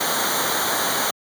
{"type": "noise with comb filter", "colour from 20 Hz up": "pink", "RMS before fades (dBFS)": -22, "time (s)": [0, 1.11], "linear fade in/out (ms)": 10, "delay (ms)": 0.38, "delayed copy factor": -0.8, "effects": ["high-pass 150 Hz 12 dB/octave"]}